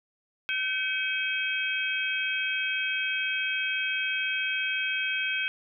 sine tone cluster, 1535 / 2265 / 2555 / 3219 Hz, G6 / C#7 / D#7 / G7, -37 / +37 / +45 / +45 cents, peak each -31 / -34 / -30 / -34 dBFS, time 0.49-5.48 s, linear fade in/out 0 ms, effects none

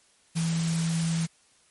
sine tone in noise, 164.81 Hz, E3, in tune, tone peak -24 dBFS, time 0.35-1.27 s, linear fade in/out 20 ms, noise white, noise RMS -35 dBFS, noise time 0.35-1.27 s, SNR +8 dB, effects white hiss -62 dBFS RMS until 1.7 s + MP3 48 kbps

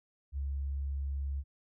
sine tone, 69.3 Hz, C#2, in tune, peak -32 dBFS, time 0.32-1.44 s, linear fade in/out 50 ms, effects none

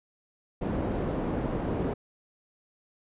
white low-pass noise, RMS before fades -30 dBFS, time 0.61-1.94 s, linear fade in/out 10 ms, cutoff 420 Hz, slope 12 dB/octave, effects resampled to 8000 Hz

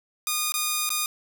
5% pulse tone with dropouts, 1225 Hz, D#6, 27 cents flat, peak -12 dBFS, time 0.27-1.06 s, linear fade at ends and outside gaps 1 ms, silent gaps 0.521-0.54 / 0.892-0.903 s, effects none

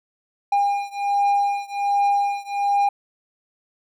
triangle beating tone pair, 806 / 807.3 Hz, G5 / G#5, +48 / -49 cents, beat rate 1.3 Hz, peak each -19 / -20 dBFS, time 0.52-2.89 s, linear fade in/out 5 ms, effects none

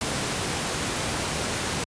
pink noise, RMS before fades -27 dBFS, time 0.01-1.84 s, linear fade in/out 2 ms, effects high-pass 80 Hz 12 dB/octave + resampled to 22050 Hz

